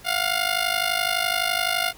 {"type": "ring-modulated tone", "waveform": "10% pulse", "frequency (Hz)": 708, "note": "F5", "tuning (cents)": 23, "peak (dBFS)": -10, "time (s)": [0.04, 1.93], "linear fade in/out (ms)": 50, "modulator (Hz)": 25.9, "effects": ["pink hiss -48 dBFS RMS until 1.97 s"]}